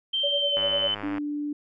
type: tone with pitch glide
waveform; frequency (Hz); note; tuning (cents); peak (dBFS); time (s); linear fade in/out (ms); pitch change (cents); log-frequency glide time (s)
sine; 3136 to 3041; G7 to F#7; 0 to +47; -23; 0.13-0.95; 10; -53; 0.38-0.6
type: tone with tremolo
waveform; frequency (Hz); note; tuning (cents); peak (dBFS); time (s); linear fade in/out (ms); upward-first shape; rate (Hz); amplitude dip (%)
sine; 571; D5; -49; -24; 0.23-0.88; 10; sine; 10; 80
type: click train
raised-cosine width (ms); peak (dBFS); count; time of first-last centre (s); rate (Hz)
0.5; -20; 64; 0.57-1.182; 103
type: tone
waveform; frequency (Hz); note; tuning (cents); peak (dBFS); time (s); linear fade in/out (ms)
sine; 293.7; D4; 0; -27; 1.03-1.53; 5
effects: none